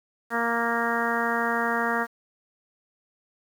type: harmonic tone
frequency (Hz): 233.1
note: A#3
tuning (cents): 0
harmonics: 1 / 2 / 3 / 4 / 5 / 6 / 7 / 8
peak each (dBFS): -31 / -31 / -31 / -31 / -31 / -31 / -31 / -31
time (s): 0.3-2.07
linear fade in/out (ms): 50
effects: 8-bit